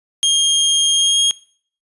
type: tone with pitch glide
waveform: sawtooth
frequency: 3228 to 3258 Hz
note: G#7 to G#7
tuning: -50 to -34 cents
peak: -9 dBFS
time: 0.23-1.31 s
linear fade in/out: 0 ms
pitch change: +16 cents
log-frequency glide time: 0.93-1.2 s
effects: noise-tail reverb RT60 0.5 s tail -22 dB re dry + resampled to 24000 Hz